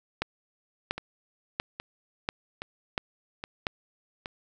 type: two click trains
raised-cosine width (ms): 0.3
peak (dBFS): -19 / -11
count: 5 / 6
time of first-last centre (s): 0.98-4.259 / 0.22-3.668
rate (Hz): 1.22 / 1.45
effects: none